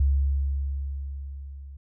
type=tone with level ramp; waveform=sine; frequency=69.1 Hz; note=C#2; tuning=5 cents flat; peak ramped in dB=-17 to -39 dBFS; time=0-1.77 s; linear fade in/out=5 ms; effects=none